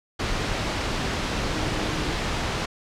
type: tone in noise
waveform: sine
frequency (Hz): 311.1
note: D#4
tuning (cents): 0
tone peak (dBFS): -34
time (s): 1.55-2.12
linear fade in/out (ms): 10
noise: pink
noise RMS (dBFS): -26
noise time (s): 0.19-2.66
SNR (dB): -11
effects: low-pass 5000 Hz 12 dB/octave